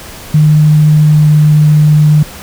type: tone with pitch glide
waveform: sine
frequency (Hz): 152.3 to 151.25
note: D#3 to D#3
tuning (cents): -37 to -49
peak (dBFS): -3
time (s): 0.34-2.23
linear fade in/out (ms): 5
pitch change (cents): -12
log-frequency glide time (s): 0.96-1.28
effects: pink hiss -29 dBFS RMS until 2.42 s